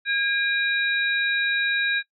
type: tone cluster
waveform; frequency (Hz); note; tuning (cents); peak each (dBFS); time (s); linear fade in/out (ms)
sine; 1628 / 2406 / 3834; G#6 / D7 / A#7; -35 / +41 / +48; -22 / -27 / -28; 0.05-2.03; 50
effects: noise-tail reverb RT60 0.1 s tail -20 dB re dry